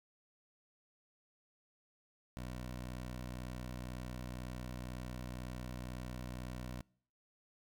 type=tone; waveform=15% pulse; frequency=62 Hz; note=B1; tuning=7 cents sharp; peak=-36 dBFS; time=2.37-6.81 s; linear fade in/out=0 ms; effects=noise-tail reverb RT60 0.6 s tail -26 dB re dry